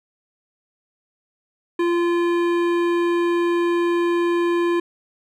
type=tone with hard clipping; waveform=sine; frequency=344.7 Hz; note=F4; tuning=23 cents flat; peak=-19 dBFS; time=1.79-4.8 s; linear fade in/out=5 ms; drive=14 dB; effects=none